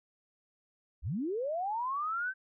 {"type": "linear sweep", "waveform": "sine", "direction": "up", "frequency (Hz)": [46, 1568], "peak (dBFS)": -31, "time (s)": [1.02, 2.34], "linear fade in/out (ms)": 50, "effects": []}